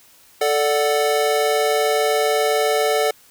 square chord, D major, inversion second, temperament equal, 440 / 587.3 / 740 Hz, A4 / D5 / F#5, 0 / 0 / 0 cents, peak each -20 / -22 / -23 dBFS, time 0.41-3.11 s, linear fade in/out 5 ms, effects white hiss -51 dBFS RMS until 3.3 s

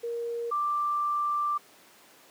sine tone pair in turn, 469.5 / 1178.6 Hz, A#4 / D6, +12 / +6 cents, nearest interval octave + major third, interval 1594 cents, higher second, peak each -29 / -25 dBFS, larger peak second, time 0.03-0.51 / 0.51-1.58 s, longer second, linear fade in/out 10 ms, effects pink hiss -55 dBFS RMS until 2.3 s + high-pass 300 Hz 12 dB/octave

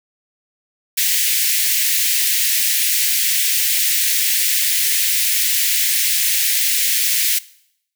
white high-pass noise, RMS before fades -17 dBFS, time 0.97-7.39 s, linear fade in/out 10 ms, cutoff 1800 Hz, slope 48 dB/octave, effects noise-tail reverb RT60 0.7 s tail -20 dB re dry

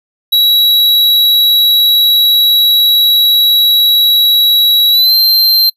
square tone with pitch glide, 3889 to 4144 Hz, B7 to C8, -27 to -17 cents, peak -6 dBFS, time 0.32-5.7 s, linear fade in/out 10 ms, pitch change +110 cents, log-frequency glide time 4.91-5.14 s, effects noise-tail reverb RT60 0.1 s tail -26 dB re dry

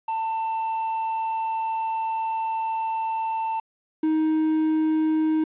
triangle tone pair in turn, 893 / 313.7 Hz, A5 / D#4, +25 / +14 cents, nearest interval octave + tritone, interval 1811 cents, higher first, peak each -22 / -17 dBFS, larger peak second, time 0.08-3.6 / 4.03-5.44 s, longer first, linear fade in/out 5 ms, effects resampled to 8000 Hz + 9-bit

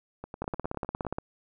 two click trains, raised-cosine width 1 ms, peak -24 / -17 dBFS, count 9 / 14, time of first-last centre 0.24-1.05 / 0.42-1.185 s, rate 9.88 / 17 Hz, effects none

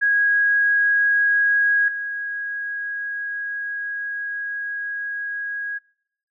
sine tone with level steps, 1649 Hz, G#6, 13 cents flat, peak -15 / -25 dBFS, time 0.01-5.79 s, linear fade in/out 20 ms, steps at 1.88 s, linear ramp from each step 2 ms, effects noise-tail reverb RT60 0.8 s tail -26 dB re dry

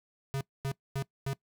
square tone bursts, 136.7 Hz, C#3, 24 cents flat, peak -31 dBFS, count 4, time 0.34-1.332 s, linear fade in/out 0 ms, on 68 ms, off 240 ms, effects noise-tail reverb RT60 0.1 s tail -21 dB re dry

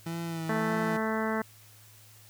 30% pulse tone with vibrato, 164.81 Hz, E3, in tune, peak -30 dBFS, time 0.06-0.97 s, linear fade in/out 5 ms, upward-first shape sine, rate 1.7 Hz, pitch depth 36 cents each way
harmonic tone, 220 Hz, A3, in tune, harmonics 1 / 2 / 3 / 4 / 5 / 6 / 7 / 8 / 9, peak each -31 / -34 / -36 / -37 / -38 / -39 / -39 / -40 / -41 dBFS, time 0.49-1.42 s, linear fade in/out 5 ms
effects added 107 Hz sine -56 dBFS peak until 2.29 s + white hiss -56 dBFS RMS until 2.29 s

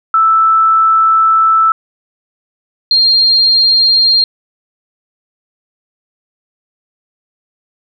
sine tone pair in turn, 1318.5 / 4204 Hz, E6 / C8, 0 / +7 cents, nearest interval octave + minor sixth, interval 2007 cents, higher second, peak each -6 dBFS, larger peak neither, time 0.14-1.72 / 2.91-4.24 s, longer first, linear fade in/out 2 ms, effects none

